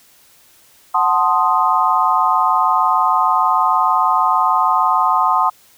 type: chord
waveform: sine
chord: F# diminished seventh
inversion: none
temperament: equal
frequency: 740 / 880 / 1046.5 / 1244.5 Hz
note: F#5 / A5 / C6 / Eb6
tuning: 0 / 0 / 0 / 0 cents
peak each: -19 / -18 / -16 / -17 dBFS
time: 0.94-5.5 s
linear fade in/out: 10 ms
effects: white hiss -50 dBFS RMS until 5.77 s